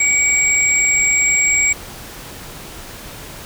sine tone pair together, 2265 / 7619 Hz, C#7 / A#8, +37 / +37 cents, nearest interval octave + major sixth, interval 2100 cents, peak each -15 dBFS, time 0-1.73 s, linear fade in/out 5 ms, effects pink hiss -34 dBFS RMS until 3.45 s

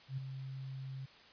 sine tone with ADSR envelope, 133.4 Hz, C3, 34 cents sharp, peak -34 dBFS, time 0.08-1.06 s, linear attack 94 ms, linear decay 12 ms, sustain -7 dB, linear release 11 ms, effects white hiss -59 dBFS RMS until 1.32 s + resampled to 11025 Hz

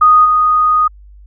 sine tone with level steps, 1241 Hz, D#6, 5 cents flat, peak -4 / -8 dBFS, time 0.01-0.88 s, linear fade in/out 10 ms, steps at 0.24 s, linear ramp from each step 20 ms, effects added 50 Hz sine -36 dBFS peak until 1.26 s

